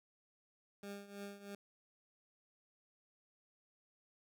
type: tone with tremolo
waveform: 20% pulse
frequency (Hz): 201.2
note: G3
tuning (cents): +45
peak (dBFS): -39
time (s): 0.83-1.55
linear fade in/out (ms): 2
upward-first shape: triangle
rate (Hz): 3.1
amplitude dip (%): 80
effects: none